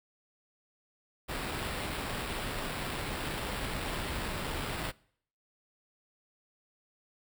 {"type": "noise with sample-and-hold", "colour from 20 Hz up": "pink", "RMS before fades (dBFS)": -36, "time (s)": [1.28, 4.92], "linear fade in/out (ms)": 20, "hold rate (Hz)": 6300, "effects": ["noise-tail reverb RT60 0.6 s tail -23 dB re dry"]}